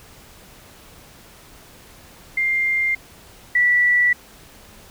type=tone pair in turn; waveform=sine; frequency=2100 / 1957.1 Hz; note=C7 / B6; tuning=+6 / -16 cents; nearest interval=minor second; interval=122 cents; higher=first; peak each=-17 / -13 dBFS; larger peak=second; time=2.37-2.95 / 3.55-4.13 s; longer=neither; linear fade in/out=5 ms; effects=pink hiss -46 dBFS RMS until 4.9 s